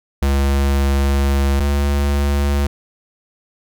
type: tone pair in turn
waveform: square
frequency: 69.3 / 70.92 Hz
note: C#2 / C#2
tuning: 0 / +40 cents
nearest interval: unison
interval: 40 cents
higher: second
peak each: -14 / -15 dBFS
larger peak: first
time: 0.22-1.6 / 1.6-2.67 s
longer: first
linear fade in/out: 5 ms
effects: none